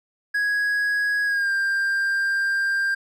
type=tone with pitch glide; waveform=triangle; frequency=1661.2 to 1590.8 Hz; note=G#6 to G6; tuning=0 to +25 cents; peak=-18 dBFS; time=0.34-2.95 s; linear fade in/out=10 ms; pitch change=-75 cents; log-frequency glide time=1.25-1.51 s; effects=none